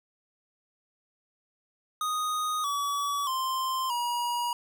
square tone with pitch steps, 1243 / 1139.8 / 1045.2 / 958.5 Hz, D#6 / C#6 / C6 / A#5, -2 / +48 / -2 / +48 cents, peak -28 dBFS, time 2.01-4.53 s, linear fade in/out 2 ms, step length 630 ms, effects none

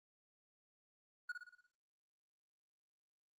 triangle tone with echo, 1454 Hz, F#6, 31 cents flat, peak -37 dBFS, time 1.29-1.32 s, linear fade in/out 5 ms, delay 58 ms, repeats 6, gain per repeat -5 dB, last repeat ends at 1.668 s, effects noise-tail reverb RT60 0.4 s tail -21 dB re dry + Opus 32 kbps

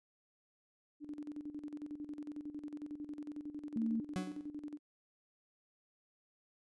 sine tone with tremolo, 296 Hz, D4, 14 cents sharp, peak -40 dBFS, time 1-4.79 s, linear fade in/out 50 ms, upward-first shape square, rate 11 Hz, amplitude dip 70%
sine tone, 226.6 Hz, A#3, 49 cents flat, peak -32 dBFS, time 3.76-4 s, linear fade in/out 2 ms
40% pulse tone with exponential decay, 185 Hz, F#3, in tune, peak -32 dBFS, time 4.16-4.5 s, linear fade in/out 0 ms, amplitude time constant 72 ms
effects resampled to 24000 Hz

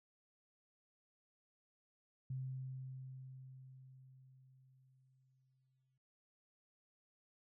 sine tone with exponential decay, 130.81 Hz, C3, in tune, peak -39 dBFS, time 2.3-5.98 s, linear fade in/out 5 ms, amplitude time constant 800 ms, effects none

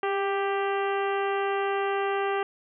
harmonic tone with a mistuned harmonic, 393.5 Hz, G4, 7 cents sharp, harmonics 1 / 2 / 3 / 4 / 5 / 6 / 7 / 8, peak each -27 / -30 / -33 / -36 / -38 / -44 / -40 / -46 dBFS, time 0.03-2.43 s, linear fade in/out 2 ms, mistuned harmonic 1, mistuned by +20 cents, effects none

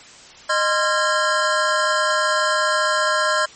square tone cluster, 616 / 1045 / 1370 / 1638 Hz, D#5 / C6 / F6 / G#6, -17 / -2 / -34 / -24 cents, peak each -23 dBFS, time 0.49-3.46 s, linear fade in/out 10 ms, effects white hiss -43 dBFS RMS until 3.55 s + MP3 32 kbps

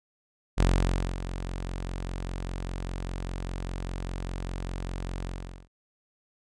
sawtooth tone with ADSR envelope, 45 Hz, F#1, 47 cents flat, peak -15 dBFS, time 0.57-5.68 s, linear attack 29 ms, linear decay 560 ms, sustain -13 dB, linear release 430 ms, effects resampled to 22050 Hz

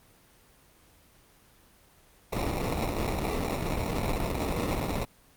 pink noise with sample-and-hold, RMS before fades -30 dBFS, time 2.32-5.05 s, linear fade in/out 5 ms, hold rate 1575 Hz, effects pink hiss -59 dBFS RMS until 5.36 s + Opus 24 kbps

